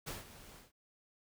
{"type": "noise with ADSR envelope", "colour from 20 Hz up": "pink", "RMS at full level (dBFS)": -41, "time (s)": [0.06, 0.72], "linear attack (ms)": 19, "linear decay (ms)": 160, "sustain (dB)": -14, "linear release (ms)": 160, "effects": []}